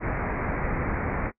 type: low-pass noise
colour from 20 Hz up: pink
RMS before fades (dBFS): -28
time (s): 0-1.32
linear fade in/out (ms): 50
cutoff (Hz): 2300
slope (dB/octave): 96
effects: noise-tail reverb RT60 0.1 s tail -22 dB re dry